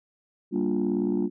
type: chord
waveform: sine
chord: G minor seventh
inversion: none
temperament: just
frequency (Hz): 196 / 235.2 / 294 / 352.8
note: G3 / Bb3 / D4 / F4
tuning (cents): 0 / +16 / +2 / +18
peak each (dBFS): -27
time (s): 0.51-1.3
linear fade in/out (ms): 50
effects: tanh soft clip ceiling -17 dBFS